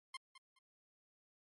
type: tone with echo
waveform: 15% pulse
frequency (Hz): 1054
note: C6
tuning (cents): +12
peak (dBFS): -37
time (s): 0.14-0.17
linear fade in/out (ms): 5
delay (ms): 210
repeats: 2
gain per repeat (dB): -13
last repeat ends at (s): 0.59
effects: MP3 48 kbps